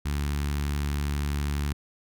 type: tone with notch filter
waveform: sawtooth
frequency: 72.2 Hz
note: D2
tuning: 29 cents flat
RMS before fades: -28 dBFS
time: 0.05-1.73 s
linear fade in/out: 10 ms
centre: 560 Hz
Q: 0.7
effects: none